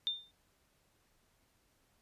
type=tone with exponential decay; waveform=sine; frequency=3607 Hz; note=A7; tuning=42 cents sharp; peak=-28 dBFS; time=0.07-0.31 s; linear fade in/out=0 ms; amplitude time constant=52 ms; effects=pink hiss -73 dBFS RMS until 2.01 s + resampled to 32000 Hz